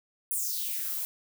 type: noise with high-pass filter sweep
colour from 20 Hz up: violet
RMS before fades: -32 dBFS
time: 0.31-1.05 s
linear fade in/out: 0 ms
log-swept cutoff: 10000 to 740 Hz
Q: 3.6
effects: none